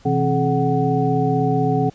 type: tone cluster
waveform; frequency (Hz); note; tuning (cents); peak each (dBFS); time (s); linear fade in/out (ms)
sine; 127.6 / 163.4 / 265.7 / 427.8 / 744; C3 / E3 / C4 / A4 / F#5; -43 / -15 / +27 / -49 / +9; -22; 0.05-1.9; 10
effects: pink hiss -51 dBFS RMS until 1.94 s + resampled to 16000 Hz